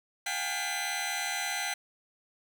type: tone cluster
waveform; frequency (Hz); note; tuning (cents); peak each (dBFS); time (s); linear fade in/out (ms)
15% pulse; 712 / 791 / 855 / 2016; F5 / G5 / A5 / B6; +33 / +15 / -50 / +35; -32 / -29 / -35 / -28; 0.26-1.74; 5
effects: none